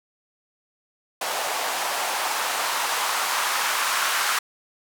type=noise with band-pass filter sweep; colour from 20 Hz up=blue; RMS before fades=-25 dBFS; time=1.21-4.39 s; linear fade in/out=5 ms; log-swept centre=700 to 1200 Hz; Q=1.8; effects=none